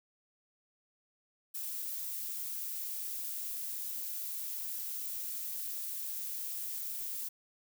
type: noise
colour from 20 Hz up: violet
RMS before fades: -39 dBFS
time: 1.54-7.29 s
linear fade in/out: 10 ms
effects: none